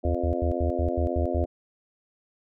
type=harmonic tone; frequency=87.31 Hz; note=F2; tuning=in tune; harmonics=3 / 4 / 5 / 6 / 7 / 8; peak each=-32 / -31 / -37 / -34 / -31 / -35 dBFS; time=0.03-1.46 s; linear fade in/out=20 ms
type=tone bursts; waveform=sine; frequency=77.78 Hz; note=D#2; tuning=in tune; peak=-23 dBFS; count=8; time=0.05-1.441 s; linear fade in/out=0 ms; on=96 ms; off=89 ms
effects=none